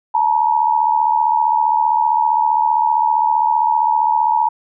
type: tone pair together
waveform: sine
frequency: 871.7 / 947 Hz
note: A5 / A#5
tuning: -16 / +27 cents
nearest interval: minor second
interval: 143 cents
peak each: -15 dBFS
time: 0.14-4.49 s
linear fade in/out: 10 ms
effects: none